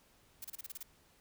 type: noise bursts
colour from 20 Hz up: blue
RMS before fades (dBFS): -44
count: 8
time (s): 0.42-0.83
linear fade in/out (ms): 5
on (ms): 25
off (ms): 30
effects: pink hiss -67 dBFS RMS until 1.2 s